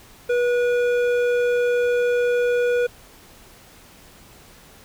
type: tone with hard clipping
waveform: sine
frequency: 485.8 Hz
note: B4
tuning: 29 cents flat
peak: -19 dBFS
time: 0.29-2.87 s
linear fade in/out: 10 ms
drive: 10 dB
effects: pink hiss -48 dBFS RMS until 4.84 s